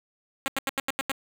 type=tone bursts; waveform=5% pulse; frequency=270.8 Hz; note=C#4; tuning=40 cents flat; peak=-14 dBFS; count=7; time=0.46-1.117 s; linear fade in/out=0 ms; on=21 ms; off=85 ms; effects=none